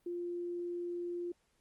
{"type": "tone", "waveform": "sine", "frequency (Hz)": 349.2, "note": "F4", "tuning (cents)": 0, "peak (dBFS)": -36, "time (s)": [0.06, 1.32], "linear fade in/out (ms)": 5, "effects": ["pink hiss -75 dBFS RMS until 1.6 s", "Opus 32 kbps"]}